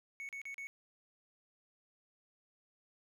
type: tone bursts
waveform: triangle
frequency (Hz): 2217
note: C#7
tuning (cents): 0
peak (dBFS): -40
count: 4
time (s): 0.2-0.67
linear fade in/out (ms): 0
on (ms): 89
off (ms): 38
effects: none